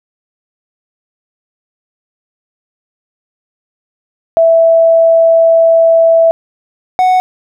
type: tone pair in turn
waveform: sine / triangle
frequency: 659.3 / 739.5 Hz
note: E5 / F#5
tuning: 0 / -1 cents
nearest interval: major second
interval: 199 cents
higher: second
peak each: -4 dBFS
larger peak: neither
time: 4.37-6.31 / 6.99-7.2 s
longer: first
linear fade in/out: 0 ms
effects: none